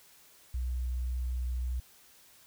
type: tone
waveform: sine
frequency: 62.1 Hz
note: B1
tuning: 10 cents sharp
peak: -30 dBFS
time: 0.54-1.8 s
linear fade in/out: 5 ms
effects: white hiss -59 dBFS RMS until 2.46 s